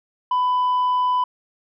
sine tone, 998 Hz, B5, 18 cents sharp, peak -14 dBFS, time 0.31-1.24 s, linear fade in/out 5 ms, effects tanh soft clip ceiling -16 dBFS

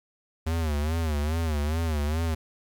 square tone with vibrato, 77.78 Hz, D#2, in tune, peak -25 dBFS, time 0.46-2.35 s, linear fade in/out 10 ms, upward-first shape sine, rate 2.4 Hz, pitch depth 120 cents each way, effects 10-bit

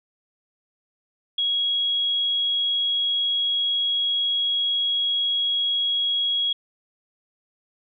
sine tone, 3314 Hz, G#7, 4 cents flat, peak -20 dBFS, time 1.38-6.53 s, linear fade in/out 5 ms, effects none

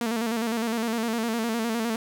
sawtooth tone with vibrato, 228.4 Hz, A#3, 35 cents flat, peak -21 dBFS, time 0.01-1.96 s, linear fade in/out 2 ms, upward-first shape square, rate 9.8 Hz, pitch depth 58 cents each way, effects none

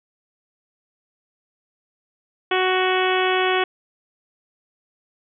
harmonic tone, 371.4 Hz, F#4, 7 cents sharp, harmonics 1 / 2 / 3 / 4 / 5 / 6 / 7 / 8 / 9, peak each -21 / -24 / -26 / -27 / -28 / -29 / -29 / -30 / -31 dBFS, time 2.51-3.64 s, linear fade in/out 5 ms, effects none

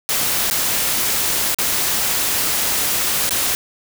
white noise with dropouts, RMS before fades -19 dBFS, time 0.09-3.55 s, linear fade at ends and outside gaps 0 ms, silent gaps 0.5-0.51 / 1.546-1.586 / 3.293-3.308 s, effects none

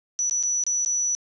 sine tone with dropouts, 5920 Hz, F#8, in tune, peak -21 dBFS, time 0.19-1.15 s, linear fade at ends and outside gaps 0 ms, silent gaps 0.297-0.31 / 0.428-0.435 / 0.638-0.666 / 0.849-0.86 s, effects resampled to 16000 Hz + 10-bit

